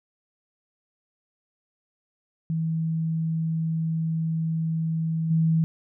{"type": "tone with level steps", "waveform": "sine", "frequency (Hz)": 161.8, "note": "E3", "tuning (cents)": -32, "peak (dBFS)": [-23, -18], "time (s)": [2.5, 5.64], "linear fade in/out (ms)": 0, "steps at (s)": 5.3, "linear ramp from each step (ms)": 10, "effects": []}